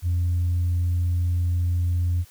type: tone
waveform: sine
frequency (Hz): 87.4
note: F2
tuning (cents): +2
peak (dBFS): -18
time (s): 0.02-2.25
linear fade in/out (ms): 50
effects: tanh soft clip ceiling -17 dBFS + white hiss -53 dBFS RMS until 2.3 s